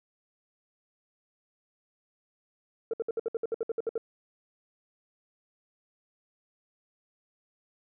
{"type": "tone bursts", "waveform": "sine", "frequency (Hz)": 454.2, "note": "A#4", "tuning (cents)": -45, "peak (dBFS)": -25, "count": 13, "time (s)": [2.91, 3.979], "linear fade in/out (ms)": 2, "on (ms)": 25, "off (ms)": 62, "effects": ["tanh soft clip ceiling -24 dBFS"]}